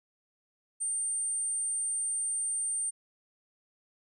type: tone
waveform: sine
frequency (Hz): 8830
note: C#9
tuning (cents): -8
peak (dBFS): -29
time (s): 0.8-2.91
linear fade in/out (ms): 20
effects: none